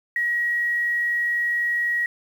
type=tone with quantisation; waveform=sine; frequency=1904 Hz; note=A#6; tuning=36 cents sharp; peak=-20 dBFS; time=0.16-2.06 s; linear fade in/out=2 ms; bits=8; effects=none